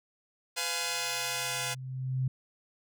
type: chord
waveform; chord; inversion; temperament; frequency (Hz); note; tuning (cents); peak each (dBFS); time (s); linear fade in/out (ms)
5% pulse; F diminished; second; just; 502.9 / 698.5 / 838.1; Cb5 / F5 / Ab5; +31 / 0 / +16; -24; 0.56-1.75; 20
type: tone with exponential growth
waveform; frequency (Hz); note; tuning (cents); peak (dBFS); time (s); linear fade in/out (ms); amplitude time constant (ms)
sine; 130; C3; -11; -25; 0.8-2.28; 5; 320
effects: none